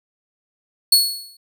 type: tone with exponential decay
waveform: sawtooth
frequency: 4377 Hz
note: C#8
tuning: 23 cents flat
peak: -5 dBFS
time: 0.92-1.37 s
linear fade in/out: 5 ms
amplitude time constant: 97 ms
effects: none